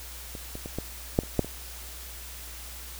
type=clicks; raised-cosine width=2 ms; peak=-26 / -24 / -23 / -17 / -7 / -28 / -8 / -24 dBFS; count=8; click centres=0.352 / 0.554 / 0.659 / 0.786 / 1.189 / 1.235 / 1.393 / 1.446 s; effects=added 60 Hz sine -43 dBFS peak until 2.99 s + white hiss -43 dBFS RMS until 2.99 s